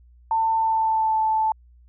sine tone with pitch glide, 895 to 876.6 Hz, A5 to A5, +29 to -7 cents, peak -18 dBFS, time 0.31-1.52 s, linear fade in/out 2 ms, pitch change -36 cents, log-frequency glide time 0.55-1.19 s, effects added 60 Hz sine -49 dBFS peak until 1.88 s

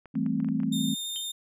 clicks, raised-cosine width 0.5 ms, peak -32 dBFS, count 8, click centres 0.057 / 0.154 / 0.263 / 0.402 / 0.446 / 0.487 / 0.602 / 0.633 s
sine chord, A minor seventh, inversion second, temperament equal, 164.81 / 196 / 220 / 261.6 Hz, E3 / G3 / A3 / C4, 0 / 0 / 0 / 0 cents, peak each -32 / -32 / -29 / -29 dBFS, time 0.14-0.95 s, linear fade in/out 20 ms
sawtooth tone with vibrato, 3640 Hz, A#7, 42 cents flat, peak -29 dBFS, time 0.72-1.32 s, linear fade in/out 10 ms, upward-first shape sine, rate 12 Hz, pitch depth 9 cents each way
sine tone with exponential decay, 3136 Hz, G7, in tune, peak -32 dBFS, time 1.16-1.29 s, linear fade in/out 0 ms, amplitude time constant 27 ms
effects none

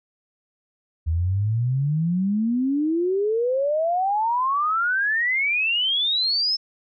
sine exponential sweep, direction up, 77.78 to 5310 Hz, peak -19 dBFS, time 1.06-6.57 s, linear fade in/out 20 ms, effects none

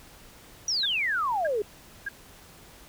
sine exponential sweep, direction down, 5920 to 396.7 Hz, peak -24 dBFS, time 0.68-1.62 s, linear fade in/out 2 ms
sine tone bursts, 1625 Hz, G#6, 38 cents flat, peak -28 dBFS, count 3, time 0.83-2.088 s, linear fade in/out 5 ms, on 26 ms, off 590 ms
effects pink hiss -51 dBFS RMS until 2.88 s

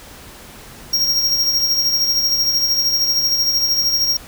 square tone with tremolo, 5588 Hz, F8, in tune, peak -13 dBFS, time 0.93-4.17 s, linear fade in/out 5 ms, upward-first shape sine, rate 13 Hz, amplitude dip 45%, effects pink hiss -39 dBFS RMS until 4.27 s

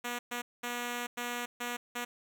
5% pulse tone bursts at uneven times, 241.9 Hz, B3, 36 cents flat, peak -23 dBFS, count 6, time 0.04-0.19 / 0.31-0.42 / 0.63-1.07 / 1.17-1.46 / 1.6-1.77 / 1.95-2.05 s, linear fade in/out 10 ms, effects none

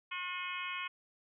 harmonic tone with a mistuned harmonic, 360.4 Hz, F#4, 45 cents flat, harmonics 3 / 4 / 5 / 6 / 7 / 8 / 9, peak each -42 / -46 / -50 / -43 / -42 / -47 / -50 dBFS, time 0.11-0.88 s, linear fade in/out 10 ms, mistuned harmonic 8, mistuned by +47 cents, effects none

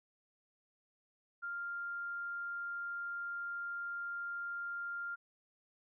sine tone, 1396.9 Hz, F6, in tune, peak -38 dBFS, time 1.42-5.16 s, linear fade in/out 20 ms, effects none

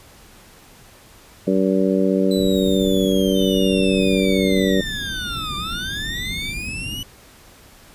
harmonic tone, 95.6 Hz, G2, 43 cents flat, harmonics 2 / 3 / 4 / 5 / 6, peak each -19 / -21 / -22 / -23 / -24 dBFS, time 1.47-4.81 s, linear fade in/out 5 ms
40% pulse linear two-way sweep, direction down then up, 4017 to 1174.7 to 2975 Hz, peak -27 dBFS, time 2.31-7.03 s, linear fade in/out 2 ms, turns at 5.56 s
pink low-pass noise, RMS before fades -32 dBFS, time 2.36-7.03 s, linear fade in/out 10 ms, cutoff 300 Hz, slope 24 dB/octave
sine tone, 3591 Hz, A7, 35 cents sharp, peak -28 dBFS, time 3.34-6.54 s, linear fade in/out 50 ms
effects pink hiss -47 dBFS RMS until 7.94 s + resampled to 32000 Hz

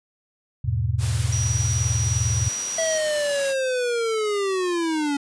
sine chord, E major, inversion none, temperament equal with one note detuned, 80.94 / 103.83 / 123.47 Hz, E2 / G#2 / B2, -31 / 0 / 0 cents, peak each -26 / -24 / -24 dBFS, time 0.64-2.49 s, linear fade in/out 10 ms
white high-pass noise, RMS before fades -32 dBFS, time 0.98-3.55 s, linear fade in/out 50 ms, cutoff 100 Hz, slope 12 dB/octave
sine tone, 5800 Hz, F#8, 35 cents flat, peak -26 dBFS, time 1.32-2.98 s, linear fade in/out 5 ms
square linear sweep, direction down, 657 to 279.6 Hz, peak -22 dBFS, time 2.78-5.17 s, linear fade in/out 5 ms
effects resampled to 22050 Hz

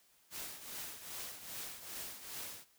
white noise with tremolo, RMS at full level -43 dBFS, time 0.3-2.65 s, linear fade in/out 50 ms, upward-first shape triangle, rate 2.5 Hz, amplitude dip 70%, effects white hiss -69 dBFS RMS until 2.78 s

